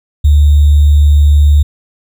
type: tone with sample-and-hold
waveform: sine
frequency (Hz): 73.4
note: D2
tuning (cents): 0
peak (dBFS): -3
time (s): 0.24-1.63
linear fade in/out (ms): 10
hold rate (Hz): 3675
effects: none